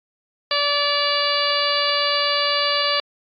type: harmonic tone with a mistuned harmonic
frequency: 578 Hz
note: D5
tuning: 28 cents flat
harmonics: 1 / 2 / 3 / 4 / 5 / 6 / 7 / 8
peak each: -25 / -24 / -28 / -29 / -26 / -28 / -27 / -24 dBFS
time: 0.51-3 s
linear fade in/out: 2 ms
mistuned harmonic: 5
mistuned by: -21 cents
effects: AAC 48 kbps